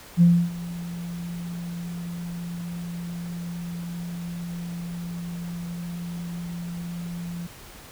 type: tone with ADSR envelope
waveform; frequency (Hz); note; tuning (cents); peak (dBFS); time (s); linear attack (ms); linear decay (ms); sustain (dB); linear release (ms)
sine; 172.4; F3; -22; -10; 0.17-7.47; 44; 280; -20; 6
effects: tanh soft clip ceiling -6 dBFS + pink hiss -45 dBFS RMS until 7.91 s